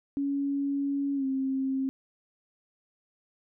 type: tone with pitch glide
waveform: sine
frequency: 280 to 266.7 Hz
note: C#4 to C4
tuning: +18 to +33 cents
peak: -26 dBFS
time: 0.17-1.89 s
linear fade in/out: 0 ms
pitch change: -85 cents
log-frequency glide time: 1.15-1.25 s
effects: none